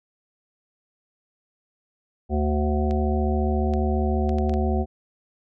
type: harmonic tone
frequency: 74.5 Hz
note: D2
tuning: 25 cents sharp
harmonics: 1 / 3 / 5 / 7 / 9 / 10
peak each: -22 / -26 / -28 / -34 / -33 / -31 dBFS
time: 2.29-4.86 s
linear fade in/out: 50 ms
type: clicks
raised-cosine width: 0.2 ms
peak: -23 dBFS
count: 6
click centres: 2.91 / 3.737 / 4.293 / 4.385 / 4.495 / 4.539 s
effects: none